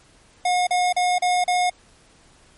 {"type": "tone bursts", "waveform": "square", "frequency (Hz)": 721, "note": "F#5", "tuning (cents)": -45, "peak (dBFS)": -18, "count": 5, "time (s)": [0.45, 1.698], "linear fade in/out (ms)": 5, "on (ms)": 220, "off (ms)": 37, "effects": ["pink hiss -54 dBFS RMS until 2.57 s", "MP3 48 kbps"]}